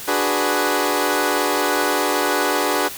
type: chord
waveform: 15% pulse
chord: G# half-diminished seventh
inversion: second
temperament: equal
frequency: 293.7 / 370 / 415.3 / 493.9 Hz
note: D4 / F#4 / G#4 / B4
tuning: 0 / 0 / 0 / 0 cents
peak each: -17 dBFS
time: 0.07-2.89 s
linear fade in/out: 20 ms
effects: white hiss -33 dBFS RMS until 2.97 s